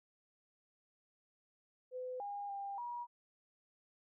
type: tone with pitch steps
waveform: sine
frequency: 506 / 811 / 797 / 960 Hz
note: B4 / G#5 / G5 / B5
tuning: +42 / -41 / +28 / -49 cents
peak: -40 dBFS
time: 1.91-3.07 s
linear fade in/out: 50 ms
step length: 290 ms
effects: none